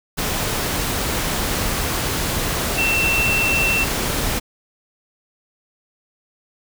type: tone in noise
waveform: sine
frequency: 2693 Hz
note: E7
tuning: 36 cents sharp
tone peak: -17 dBFS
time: 2.77-3.85 s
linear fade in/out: 20 ms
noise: pink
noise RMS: -22 dBFS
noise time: 0.17-4.4 s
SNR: +2 dB
effects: none